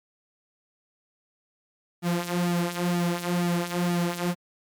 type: tone with flanger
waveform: sawtooth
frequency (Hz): 174.61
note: F3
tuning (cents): 0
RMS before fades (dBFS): -26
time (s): 2.02-4.35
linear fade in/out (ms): 50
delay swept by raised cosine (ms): 1.9 to 5.7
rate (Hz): 2.1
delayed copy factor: -0.65
effects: MP3 96 kbps